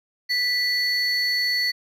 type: tone pair together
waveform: triangle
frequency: 1974 / 4431 Hz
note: B6 / C#8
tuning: -1 / -2 cents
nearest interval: octave + major second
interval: 1399 cents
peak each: -21 dBFS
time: 0.29-1.72 s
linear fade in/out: 20 ms
effects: tanh soft clip ceiling -12 dBFS